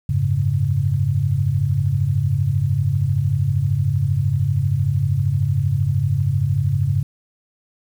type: chord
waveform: sine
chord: F# suspended second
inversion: none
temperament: equal with one note detuned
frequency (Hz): 90.91 / 103.83 / 138.59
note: F#2 / G#2 / C#3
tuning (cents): -30 / 0 / 0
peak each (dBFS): -23 / -20 / -19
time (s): 0.09-7.03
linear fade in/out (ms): 5
effects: 8-bit